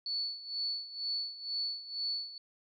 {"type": "tone with tremolo", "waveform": "sine", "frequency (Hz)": 4445, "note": "C#8", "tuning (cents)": 4, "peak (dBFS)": -31, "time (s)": [0.06, 2.38], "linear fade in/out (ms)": 2, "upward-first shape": "sine", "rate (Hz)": 2.1, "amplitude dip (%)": 80, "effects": []}